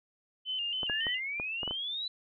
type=tone with vibrato; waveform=sine; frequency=2927 Hz; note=F#7; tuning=19 cents flat; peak=-31 dBFS; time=0.45-1.2 s; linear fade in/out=50 ms; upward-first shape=square; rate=3.6 Hz; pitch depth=67 cents each way
type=clicks; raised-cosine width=1 ms; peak=-24 dBFS; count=7; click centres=0.832 / 0.898 / 1.068 / 1.399 / 1.632 / 1.677 / 1.71 s
type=exponential sweep; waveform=sine; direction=up; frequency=1650 to 4025 Hz; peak=-33 dBFS; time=0.89-2.08 s; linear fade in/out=5 ms
effects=none

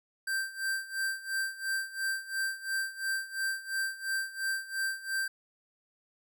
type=tone with tremolo; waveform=square; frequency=1568 Hz; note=G6; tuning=in tune; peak=-29 dBFS; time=0.27-5.28 s; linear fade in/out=5 ms; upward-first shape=sine; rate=2.9 Hz; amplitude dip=85%; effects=none

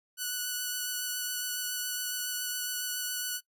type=tone with vibrato; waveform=5% pulse; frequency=1480 Hz; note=F#6; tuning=in tune; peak=-21 dBFS; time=0.17-3.41 s; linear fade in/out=50 ms; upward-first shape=sine; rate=7.2 Hz; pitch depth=11 cents each way; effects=noise-tail reverb RT60 0.1 s tail -20 dB re dry

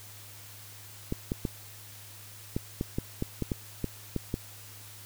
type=clicks; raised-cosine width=3 ms; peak=-16 dBFS; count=12; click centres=1.124 / 1.319 / 1.452 / 2.565 / 2.811 / 2.985 / 3.224 / 3.423 / 3.518 / 3.843 / 4.163 / 4.341 s; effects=added 103 Hz sine -51 dBFS peak until 5.05 s + white hiss -49 dBFS RMS until 5.05 s

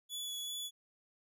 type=tone with vibrato; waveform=sawtooth; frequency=3410 Hz; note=G#7; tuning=45 cents sharp; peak=-36 dBFS; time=0.09-0.71 s; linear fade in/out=50 ms; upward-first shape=sine; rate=2.6 Hz; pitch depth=12 cents each way; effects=none

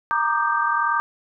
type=chord; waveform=sine; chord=Eb major seventh; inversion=second; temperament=equal with one note detuned; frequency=932.3 / 1174.7 / 1215.4 / 1568 Hz; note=Bb5 / D6 / Eb6 / G6; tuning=0 / 0 / -41 / 0 cents; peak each=-24 dBFS; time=0.11-1 s; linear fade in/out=0 ms; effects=none

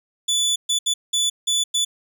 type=tone bursts at uneven times; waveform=25% pulse; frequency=3470 Hz; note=A7; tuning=25 cents flat; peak=-14 dBFS; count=6; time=0.28-0.56 / 0.69-0.79 / 0.86-0.94 / 1.13-1.3 / 1.47-1.64 / 1.74-1.85 s; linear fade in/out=10 ms; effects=none

